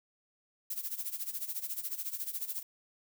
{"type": "noise with tremolo", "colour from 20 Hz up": "violet", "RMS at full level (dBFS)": -35, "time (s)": [0.7, 2.63], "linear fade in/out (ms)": 5, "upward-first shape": "sine", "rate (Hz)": 14, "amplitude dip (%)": 80, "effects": []}